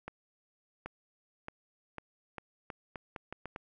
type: accelerating click train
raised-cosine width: 0.5 ms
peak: -25 dBFS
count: 11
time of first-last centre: 0.08-3.561 s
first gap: 780 ms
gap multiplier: 0.8
effects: none